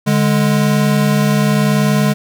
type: tone pair together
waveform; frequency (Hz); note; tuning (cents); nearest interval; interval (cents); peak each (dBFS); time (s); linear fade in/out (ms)
square; 146.87 / 207.7; D3 / G#3; 0 / 0; tritone; 600; -15 / -14; 0.06-2.14; 20
effects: none